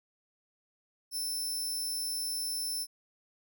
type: tone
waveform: 20% pulse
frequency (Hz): 5320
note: E8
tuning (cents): +15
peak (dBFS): -27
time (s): 1.11-2.87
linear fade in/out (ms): 50
effects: none